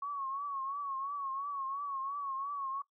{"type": "tone with vibrato", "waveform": "sine", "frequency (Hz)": 1108.7, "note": "C#6", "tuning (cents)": 0, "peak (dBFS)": -35, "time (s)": [0.02, 2.82], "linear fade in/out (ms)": 5, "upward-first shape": "triangle", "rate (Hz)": 2.9, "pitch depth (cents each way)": 84, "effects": ["noise-tail reverb RT60 0.1 s tail -18 dB re dry"]}